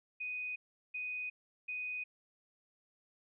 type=tone bursts; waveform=sine; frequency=2492 Hz; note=D#7; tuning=2 cents sharp; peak=-37 dBFS; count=3; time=0.2-2.04 s; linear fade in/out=10 ms; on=360 ms; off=380 ms; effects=none